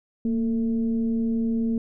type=tone with frequency modulation; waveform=sine; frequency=229.9 Hz; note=A#3; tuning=24 cents flat; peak=-21 dBFS; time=0.25-1.78 s; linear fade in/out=2 ms; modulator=214 Hz; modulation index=0.42; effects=none